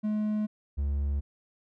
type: tone pair in turn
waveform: triangle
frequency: 212.5 / 70.91 Hz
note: G#3 / C#2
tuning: +40 / +40 cents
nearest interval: octave + perfect fifth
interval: 1900 cents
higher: first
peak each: -24 dBFS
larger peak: neither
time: 0.03-0.47 / 0.77-1.21 s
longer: neither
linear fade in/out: 20 ms
effects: none